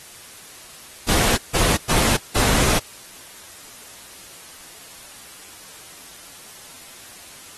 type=noise bursts at uneven times; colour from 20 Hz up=pink; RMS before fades=-19 dBFS; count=4; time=1.08-1.37 / 1.54-1.77 / 1.89-2.17 / 2.35-2.79 s; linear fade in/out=10 ms; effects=white hiss -42 dBFS RMS until 7.57 s + AAC 32 kbps